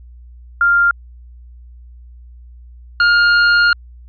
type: tone pair in turn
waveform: sine / 45% pulse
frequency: 1396.9 / 1414.8 Hz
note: F6 / F6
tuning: 0 / +22 cents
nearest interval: unison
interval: 22 cents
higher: second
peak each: -9 dBFS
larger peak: neither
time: 0.61-0.91 / 3-3.73 s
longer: second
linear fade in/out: 2 ms
effects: added 60 Hz sine -36 dBFS peak until 4.08 s + resampled to 11025 Hz